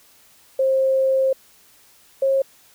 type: tone pair in turn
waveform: sine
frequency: 531 / 540 Hz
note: C5 / C#5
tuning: +25 / -45 cents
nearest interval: unison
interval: 30 cents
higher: second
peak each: -15 dBFS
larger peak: neither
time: 0.59-1.33 / 2.22-2.42 s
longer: first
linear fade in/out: 5 ms
effects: white hiss -53 dBFS RMS until 2.74 s